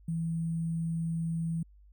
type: tone with sample-and-hold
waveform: sine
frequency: 164.81 Hz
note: E3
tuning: in tune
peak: -29 dBFS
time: 0.08-1.63 s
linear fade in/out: 5 ms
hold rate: 8820 Hz
effects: added 50 Hz sine -54 dBFS peak until 1.92 s